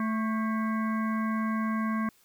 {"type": "harmonic tone with a mistuned harmonic", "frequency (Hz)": 220, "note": "A3", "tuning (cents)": 0, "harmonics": [1, 3, 5, 7, 9, 10], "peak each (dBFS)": [-27, -43, -34, -40, -44, -48], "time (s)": [0, 2.09], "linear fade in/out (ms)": 2, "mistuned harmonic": 7, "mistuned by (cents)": 62, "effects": ["white hiss -63 dBFS RMS until 2.24 s"]}